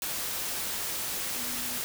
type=tone in noise; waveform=sine; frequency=243.6 Hz; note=B3; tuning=24 cents flat; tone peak=-44 dBFS; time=1.36-1.78 s; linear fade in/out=0 ms; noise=white; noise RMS=-33 dBFS; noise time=0.02-1.84 s; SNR=-14 dB; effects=none